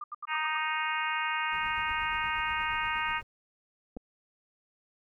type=tone bursts; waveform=sine; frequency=1200 Hz; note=D6; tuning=37 cents sharp; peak=-35 dBFS; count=6; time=0.01-0.575 s; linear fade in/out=5 ms; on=30 ms; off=77 ms
type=harmonic tone; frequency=311.1 Hz; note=D#4; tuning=in tune; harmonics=3 / 4 / 5 / 6 / 7 / 8 / 9; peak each=-34 / -35 / -36 / -37 / -37 / -38 / -39 dBFS; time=0.27-3.22 s; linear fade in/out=50 ms
type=noise with tremolo; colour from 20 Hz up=brown; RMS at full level=-46 dBFS; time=1.52-3.23 s; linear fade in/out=5 ms; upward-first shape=triangle; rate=8.4 Hz; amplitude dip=60%
type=clicks; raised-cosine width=2 ms; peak=-28 dBFS; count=2; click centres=3.967 / 3.971 s
effects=none